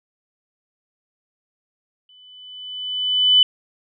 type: tone with exponential growth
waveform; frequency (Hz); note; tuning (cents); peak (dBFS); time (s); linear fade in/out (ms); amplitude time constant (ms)
sine; 3000; F#7; +23; -8; 2.09-3.43; 2; 290
effects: none